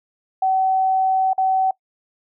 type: tone with dropouts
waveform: sine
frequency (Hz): 760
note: F#5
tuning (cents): +46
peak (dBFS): -15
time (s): 0.42-1.71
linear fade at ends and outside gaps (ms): 5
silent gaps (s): 1.333-1.379
effects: noise-tail reverb RT60 0.1 s tail -22 dB re dry